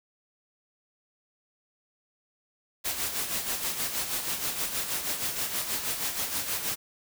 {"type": "noise with tremolo", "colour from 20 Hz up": "white", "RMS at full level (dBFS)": -29, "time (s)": [2.84, 6.76], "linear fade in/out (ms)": 20, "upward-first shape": "sine", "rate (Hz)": 6.3, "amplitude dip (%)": 55, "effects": []}